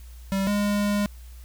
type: tone pair in turn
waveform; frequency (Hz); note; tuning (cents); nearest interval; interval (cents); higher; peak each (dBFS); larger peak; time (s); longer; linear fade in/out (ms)
square; 194.4 / 205; G3 / G#3; -14 / -22; minor second; 92; second; -23 / -22; second; 0.32-0.47 / 0.47-1.06; second; 0
effects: added 60 Hz sine -40 dBFS peak until 1.44 s + white hiss -55 dBFS RMS until 1.44 s